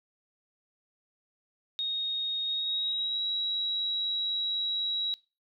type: tone with pitch glide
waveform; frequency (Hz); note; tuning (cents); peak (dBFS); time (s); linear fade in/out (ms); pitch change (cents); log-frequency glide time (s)
sine; 3729 to 3872; A#7 to B7; 0 to -35; -28; 1.79-5.14; 0; +65; 2.45-3.21
effects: noise-tail reverb RT60 0.3 s tail -20 dB re dry